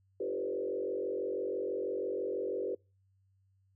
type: tone with frequency modulation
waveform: sine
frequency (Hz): 440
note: A4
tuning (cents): 0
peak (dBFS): -32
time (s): 0.2-2.75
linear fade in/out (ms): 5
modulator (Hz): 46.1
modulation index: 2
effects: noise-tail reverb RT60 0.3 s tail -26 dB re dry + added 96 Hz sine -67 dBFS peak until 3.75 s